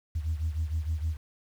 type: beating tone pair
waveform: sine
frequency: 77.78 / 84.28 Hz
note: D#2 / E2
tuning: 0 / +39 cents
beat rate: 6.5 Hz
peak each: -28 / -32 dBFS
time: 0.15-1.17 s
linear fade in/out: 10 ms
effects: tanh soft clip ceiling -22 dBFS + 9-bit